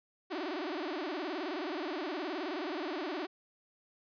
sawtooth tone with vibrato, 334.2 Hz, E4, 24 cents sharp, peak -31 dBFS, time 0.3-3.27 s, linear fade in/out 20 ms, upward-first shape sine, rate 19 Hz, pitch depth 250 cents each way, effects resampled to 11025 Hz

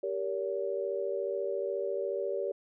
sine chord, G diminished, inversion none, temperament equal with one note detuned, 392 / 466.2 / 568.6 Hz, G4 / Bb4 / Db5, 0 / 0 / +44 cents, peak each -34 / -36 / -34 dBFS, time 0.03-2.52 s, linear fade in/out 5 ms, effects none

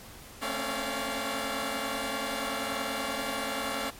10% pulse tone cluster, 221.4 / 265.5 / 275.9 / 573 / 696 Hz, A3 / C4 / C#4 / D5 / F5, +11 / +25 / -8 / -43 / -6 cents, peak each -29 dBFS, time 0.41-3.91 s, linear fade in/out 20 ms, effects pink hiss -48 dBFS RMS until 3.99 s + MP3 64 kbps

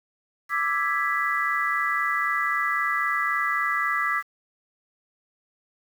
sine chord, E dominant seventh, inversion third, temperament equal, 1174.7 / 1318.5 / 1661.2 / 1975.5 Hz, D6 / E6 / G#6 / B6, 0 / 0 / 0 / 0 cents, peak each -27 / -29 / -29 / -26 dBFS, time 0.49-4.23 s, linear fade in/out 50 ms, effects 8-bit

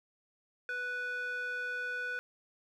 square tone with band-pass filter, 493.9 Hz, B4, in tune, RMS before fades -37 dBFS, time 0.69-2.19 s, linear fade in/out 0 ms, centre 1700 Hz, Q 9.5, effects none

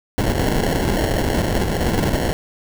pink noise with sample-and-hold, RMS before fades -19 dBFS, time 0.18-2.33 s, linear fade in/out 0 ms, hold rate 1225 Hz, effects none

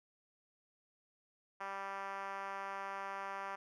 5% pulse tone with band-pass filter, 196 Hz, G3, in tune, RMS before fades -43 dBFS, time 1.6-3.56 s, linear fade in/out 10 ms, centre 1000 Hz, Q 1.4, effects none

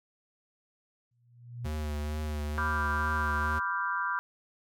sine tone with exponential growth, 120 Hz, B2, 49 cents flat, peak -32 dBFS, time 1.11-1.67 s, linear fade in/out 5 ms, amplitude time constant 120 ms
square tone with vibrato, 75.4 Hz, D2, 46 cents sharp, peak -32 dBFS, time 1.64-3.6 s, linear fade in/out 20 ms, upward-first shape triangle, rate 2.2 Hz, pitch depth 37 cents each way
sine chord, G dominant seventh, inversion first, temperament equal, 987.8 / 1174.7 / 1396.9 / 1568 Hz, B5 / D6 / F6 / G6, 0 / 0 / 0 / 0 cents, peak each -34 dBFS, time 2.58-4.19 s, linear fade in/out 0 ms
effects none

